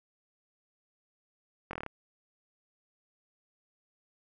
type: slowing click train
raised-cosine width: 0.5 ms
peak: -22 dBFS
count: 7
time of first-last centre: 1.71-1.863 s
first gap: 22 ms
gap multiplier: 1.06
effects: none